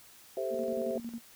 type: chord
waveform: sine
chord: A minor seventh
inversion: third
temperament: equal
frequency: 392 / 440 / 523.3 / 659.3 Hz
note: G4 / A4 / C5 / E5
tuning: 0 / 0 / 0 / 0 cents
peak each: -36 / -41 / -35 / -36 dBFS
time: 0.37-0.98 s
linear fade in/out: 2 ms
type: tone with tremolo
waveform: sine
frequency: 233.1 Hz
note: A#3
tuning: in tune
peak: -35 dBFS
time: 0.5-1.21 s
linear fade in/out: 50 ms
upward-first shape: square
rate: 11 Hz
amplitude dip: 65%
effects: white hiss -56 dBFS RMS until 1.35 s